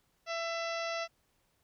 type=harmonic tone; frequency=668 Hz; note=E5; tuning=23 cents sharp; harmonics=1 / 2 / 3 / 4 / 5 / 6 / 7 / 8 / 9; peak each=-36 / -40 / -42 / -43 / -49 / -49 / -49 / -48 / -51 dBFS; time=0.26-1.08 s; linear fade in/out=50 ms; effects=pink hiss -74 dBFS RMS until 1.63 s